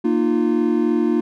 triangle chord, Bb suspended fourth, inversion none, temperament equal with one note detuned, 233.1 / 305.8 / 349.2 Hz, Bb3 / Eb4 / F4, 0 / -30 / 0 cents, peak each -18 dBFS, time 0.04-1.21 s, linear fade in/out 10 ms, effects none

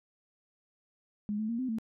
sine tone with pitch steps, 208.2 / 216.8 / 232.3 / 257.4 / 223.2 Hz, G#3 / A3 / A#3 / C4 / A3, +5 / -25 / -6 / -28 / +25 cents, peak -30 dBFS, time 1.29-1.785 s, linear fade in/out 0 ms, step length 99 ms, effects none

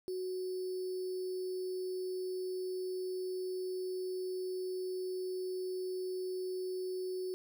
sine tone with sample-and-hold, 370 Hz, F#4, in tune, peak -35 dBFS, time 0.08-7.34 s, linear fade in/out 0 ms, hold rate 4900 Hz, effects none

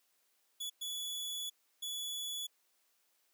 sawtooth tone bursts at uneven times, 3416 Hz, G#7, 48 cents sharp, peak -35 dBFS, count 3, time 0.6-0.7 / 0.81-1.5 / 1.82-2.47 s, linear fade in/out 10 ms, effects white hiss -75 dBFS RMS until 3.33 s + high-pass 300 Hz 12 dB/octave

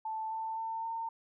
sine tone with pitch steps, 880 / 889.7 / 899.5 / 909.5 Hz, A5 / A5 / A5 / A#5, 0 / +19 / +38 / -43 cents, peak -34 dBFS, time 0.05-1.09 s, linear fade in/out 5 ms, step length 260 ms, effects none

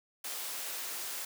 white high-pass noise, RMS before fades -39 dBFS, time 0.24-1.25 s, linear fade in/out 5 ms, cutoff 390 Hz, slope 12 dB/octave, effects none

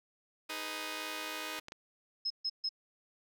5% pulse chord, G# minor, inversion second, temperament just, 311.5 / 415.3 / 498.4 Hz, D#4 / G#4 / B4, +2 / 0 / +16 cents, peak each -30 / -35 / -32 dBFS, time 0.49-1.6 s, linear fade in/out 10 ms
clicks, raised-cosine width 0.2 ms, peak -28 dBFS, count 3, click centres 1.589 / 1.684 / 1.721 s
sine tone bursts, 5160 Hz, E8, 38 cents flat, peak -31 dBFS, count 3, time 2.25-2.692 s, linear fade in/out 10 ms, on 54 ms, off 140 ms
effects none

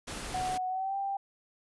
pink noise, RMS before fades -39 dBFS, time 0.07-0.58 s, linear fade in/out 10 ms
sine tone with pitch glide, 740 to 788.5 Hz, F#5 to G5, 0 to +10 cents, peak -30 dBFS, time 0.34-1.17 s, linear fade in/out 5 ms, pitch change +110 cents, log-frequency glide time 0.68-0.96 s
effects resampled to 24000 Hz

